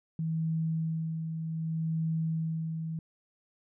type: tone with tremolo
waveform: sine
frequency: 161.3 Hz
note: E3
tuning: 37 cents flat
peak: -27 dBFS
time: 0.19-2.99 s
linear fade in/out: 2 ms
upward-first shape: sine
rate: 0.65 Hz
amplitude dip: 45%
effects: none